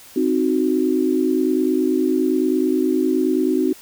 sine chord, C diminished, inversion none, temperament equal, 261.6 / 311.1 / 370 Hz, C4 / Eb4 / Gb4, 0 / 0 / 0 cents, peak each -20 dBFS, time 0.16-3.73 s, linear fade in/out 5 ms, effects white hiss -44 dBFS RMS until 3.81 s

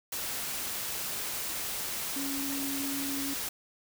sine tone in noise, 277.2 Hz, C#4, in tune, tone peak -34 dBFS, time 2.16-3.34 s, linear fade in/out 5 ms, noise white, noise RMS -35 dBFS, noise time 0.12-3.49 s, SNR -2 dB, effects none

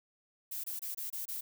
violet noise bursts, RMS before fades -39 dBFS, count 6, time 0.51-1.41 s, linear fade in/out 10 ms, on 130 ms, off 24 ms, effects none

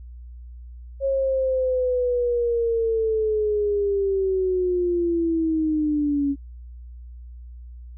sine linear sweep, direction down, 547 to 277.2 Hz, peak -19 dBFS, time 1-6.36 s, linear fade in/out 50 ms, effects added 60 Hz sine -37 dBFS peak until 7.97 s

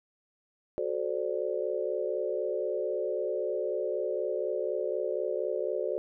sine chord, D dominant seventh, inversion first, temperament equal with one note detuned, 370 / 434.2 / 523.3 / 587.3 Hz, F#4 / A4 / C5 / D5, 0 / -23 / 0 / 0 cents, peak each -34 dBFS, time 0.78-5.98 s, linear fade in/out 0 ms, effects none

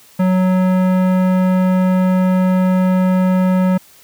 sine tone with tanh clipping, 185 Hz, F#3, in tune, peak -13 dBFS, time 0.19-3.78 s, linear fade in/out 10 ms, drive 17 dB, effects white hiss -46 dBFS RMS until 4.03 s

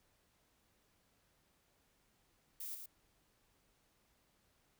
violet noise with echo, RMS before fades -45 dBFS, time 2.6-2.75 s, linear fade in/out 5 ms, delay 110 ms, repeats 1, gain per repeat -5 dB, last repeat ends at 2.86 s, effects pink hiss -75 dBFS RMS until 4.79 s

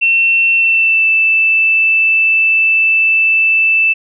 sine tone with pitch glide, 2700 to 2644 Hz, E7 to E7, +41 to +5 cents, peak -8 dBFS, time 0.01-3.94 s, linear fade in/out 20 ms, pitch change -36 cents, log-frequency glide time 0.57-1.08 s, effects none

